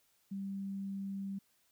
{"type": "tone", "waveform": "sine", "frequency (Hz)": 196, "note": "G3", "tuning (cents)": 0, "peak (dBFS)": -37, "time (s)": [0.31, 1.39], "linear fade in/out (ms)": 10, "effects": ["white hiss -73 dBFS RMS until 1.71 s"]}